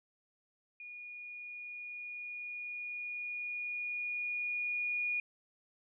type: tone with level ramp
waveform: sine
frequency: 2444 Hz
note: D#7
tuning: 32 cents flat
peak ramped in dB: -45 to -31 dBFS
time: 0.8-5.2 s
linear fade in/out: 2 ms
effects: none